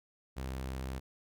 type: tone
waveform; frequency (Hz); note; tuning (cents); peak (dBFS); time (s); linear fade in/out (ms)
sawtooth; 65.41; C2; 0; -33; 0.36-1; 20
effects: none